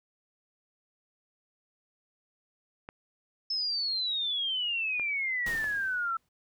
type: clicks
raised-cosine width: 0.5 ms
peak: -26 dBFS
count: 3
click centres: 2.889 / 4.997 / 5.642 s
type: exponential sweep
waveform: sine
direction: down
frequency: 5274 to 1322 Hz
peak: -28 dBFS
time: 3.5-6.17 s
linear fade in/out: 5 ms
type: noise with exponential decay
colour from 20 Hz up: pink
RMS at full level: -38 dBFS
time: 5.46-6.29 s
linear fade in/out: 5 ms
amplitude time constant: 180 ms
effects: none